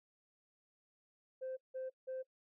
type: tone bursts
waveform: sine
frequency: 520 Hz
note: C5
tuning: 11 cents flat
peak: -38 dBFS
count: 3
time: 1.41-2.23 s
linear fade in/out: 20 ms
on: 160 ms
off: 170 ms
effects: noise-tail reverb RT60 0.1 s tail -23 dB re dry + tanh soft clip ceiling -37 dBFS